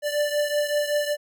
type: beating tone pair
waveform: square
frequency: 587.3 / 592.6 Hz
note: D5 / D5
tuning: 0 / +15 cents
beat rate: 5.3 Hz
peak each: -24 / -28 dBFS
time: 0.02-1.17 s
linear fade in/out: 50 ms
effects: none